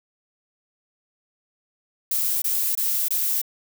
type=noise bursts; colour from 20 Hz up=violet; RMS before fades=-23 dBFS; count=4; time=2.11-3.416 s; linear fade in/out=5 ms; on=310 ms; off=22 ms; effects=none